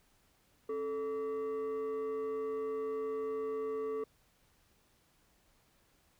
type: tone with frequency modulation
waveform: sine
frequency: 438.4 Hz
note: A4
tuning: 6 cents flat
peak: -32 dBFS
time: 0.69-4.04 s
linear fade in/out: 5 ms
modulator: 709 Hz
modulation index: 0.47
effects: tanh soft clip ceiling -32 dBFS + pink hiss -70 dBFS RMS until 6.19 s